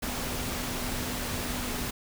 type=tone in noise; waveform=sine; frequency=246.9 Hz; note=B3; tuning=in tune; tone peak=-39 dBFS; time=0.02-1.91 s; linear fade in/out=10 ms; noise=pink; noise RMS=-33 dBFS; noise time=0.02-1.91 s; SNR=-9 dB; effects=none